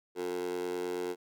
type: tone with high-pass filter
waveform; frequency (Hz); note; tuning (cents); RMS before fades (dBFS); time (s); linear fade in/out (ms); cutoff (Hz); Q
15% pulse; 89.4; F2; +41; -35; 0.15-1.16; 50; 410; 6
effects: none